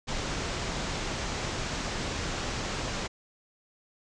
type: low-pass noise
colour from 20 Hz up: pink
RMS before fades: -33 dBFS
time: 0.07-3.08 s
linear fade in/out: 20 ms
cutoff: 7400 Hz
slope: 48 dB/octave
effects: none